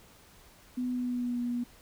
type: tone with pitch glide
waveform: sine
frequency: 249.7 to 241.8 Hz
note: B3 to B3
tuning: +19 to -36 cents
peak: -29 dBFS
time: 0.77-1.64 s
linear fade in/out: 10 ms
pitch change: -55 cents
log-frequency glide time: 0.9-1.4 s
effects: pink hiss -57 dBFS RMS until 1.81 s